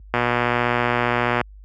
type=click train; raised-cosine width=0.5 ms; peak=-4 dBFS; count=155; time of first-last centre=0.14-1.413 s; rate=121 Hz; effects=added 50 Hz sine -31 dBFS peak until 1.64 s + high-pass 80 Hz 12 dB/octave